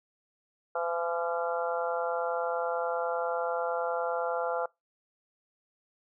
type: harmonic tone with a mistuned harmonic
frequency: 169.5 Hz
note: E3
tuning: 49 cents sharp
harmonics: 3 / 4 / 5 / 6 / 7 / 8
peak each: -32 / -34 / -36 / -42 / -40 / -36 dBFS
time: 0.75-4.66 s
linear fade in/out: 5 ms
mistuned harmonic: 8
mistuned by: +26 cents
effects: noise-tail reverb RT60 0.2 s tail -24 dB re dry